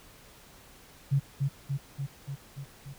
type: tone with echo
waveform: sine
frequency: 138.59 Hz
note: C#3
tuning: in tune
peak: -21 dBFS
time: 1.11-1.2 s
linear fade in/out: 20 ms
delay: 290 ms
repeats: 6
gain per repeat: -3 dB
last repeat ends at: 2.94 s
effects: pink hiss -54 dBFS RMS until 2.98 s